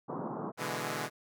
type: band-pass noise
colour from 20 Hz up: pink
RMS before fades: -38 dBFS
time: 0.08-0.52 s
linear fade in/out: 20 ms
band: 140 to 1200 Hz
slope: 48 dB/octave
type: chord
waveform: 5% pulse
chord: E dominant seventh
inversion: second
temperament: equal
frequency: 123.47 / 146.83 / 164.81 / 207.7 Hz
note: B2 / D3 / E3 / G#3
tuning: 0 / 0 / 0 / 0 cents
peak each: -28 dBFS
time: 0.57-1.1 s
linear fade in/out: 50 ms
effects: none